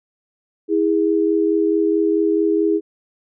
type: tone pair together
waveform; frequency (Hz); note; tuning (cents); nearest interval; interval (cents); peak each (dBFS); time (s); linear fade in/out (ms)
sine; 325.4 / 410; E4 / G#4; -22 / -22; major third; 400; -17; 0.68-2.81; 50
effects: none